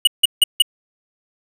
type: tone bursts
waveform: square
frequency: 2915 Hz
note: F#7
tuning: 26 cents flat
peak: -8 dBFS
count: 4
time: 0.05-0.622 s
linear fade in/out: 5 ms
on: 23 ms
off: 160 ms
effects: none